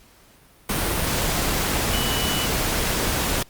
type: tone in noise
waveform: sine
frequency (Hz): 2960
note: F#7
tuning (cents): 0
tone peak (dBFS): -28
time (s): 1.93-2.46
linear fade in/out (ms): 5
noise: pink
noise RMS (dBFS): -23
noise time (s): 0.69-3.43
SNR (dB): -8
effects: pink hiss -53 dBFS RMS until 3.49 s + Opus 48 kbps